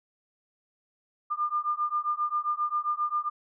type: beating tone pair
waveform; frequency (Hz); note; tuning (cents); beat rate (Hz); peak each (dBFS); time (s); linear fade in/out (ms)
sine; 1200 / 1207.5; D6 / D6; +37 / +48; 7.5; -29; 1.3-3.3; 20
effects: none